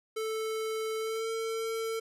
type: tone with pitch glide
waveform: square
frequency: 440 to 449.8 Hz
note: A4 to A4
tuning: 0 to +38 cents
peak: -32 dBFS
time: 0.16-2 s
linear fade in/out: 10 ms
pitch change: +38 cents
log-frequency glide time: 0.98-1.29 s
effects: resampled to 32000 Hz